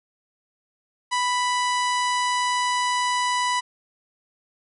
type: harmonic tone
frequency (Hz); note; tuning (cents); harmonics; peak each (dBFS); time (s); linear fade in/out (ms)
989; B5; +2; 1 / 2 / 3 / 4 / 5 / 6 / 7 / 8 / 9 / 10; -22 / -28 / -32 / -34 / -36 / -38 / -39 / -40 / -41 / -42; 1.11-3.61; 20
effects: none